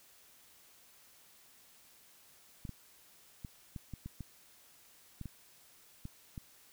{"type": "clicks", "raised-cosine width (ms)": 5, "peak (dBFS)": -30, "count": 11, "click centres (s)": [2.652, 2.693, 3.448, 3.762, 3.937, 4.06, 4.207, 5.213, 5.257, 6.054, 6.378], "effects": ["white hiss -62 dBFS RMS until 6.72 s"]}